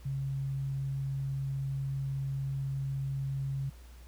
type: tone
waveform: sine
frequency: 136.4 Hz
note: C#3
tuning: 28 cents flat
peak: -31 dBFS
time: 0.05-3.7 s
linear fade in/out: 10 ms
effects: added 60 Hz sine -48 dBFS peak until 4.07 s + pink hiss -60 dBFS RMS until 4.07 s